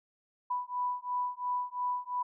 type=beating tone pair; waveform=sine; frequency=987.8 / 990.7 Hz; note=B5 / B5; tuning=0 / +5 cents; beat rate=2.9 Hz; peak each=-34 / -34 dBFS; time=0.5-2.23 s; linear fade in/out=10 ms; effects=none